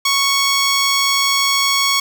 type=tone; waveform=10% pulse; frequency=1108.7 Hz; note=C#6; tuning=in tune; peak=-5 dBFS; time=0.05-2 s; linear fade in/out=5 ms; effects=none